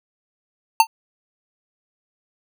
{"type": "tone with exponential decay", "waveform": "square", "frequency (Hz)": 900, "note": "A5", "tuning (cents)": 39, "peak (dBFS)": -6, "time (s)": [0.8, 0.87], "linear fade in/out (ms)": 2, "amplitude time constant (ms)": 15, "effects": []}